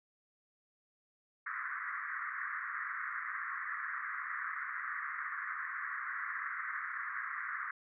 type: band-pass noise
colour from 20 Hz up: white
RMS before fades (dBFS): -40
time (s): 1.46-7.71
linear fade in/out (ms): 5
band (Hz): 1100 to 2000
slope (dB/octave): 96
effects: none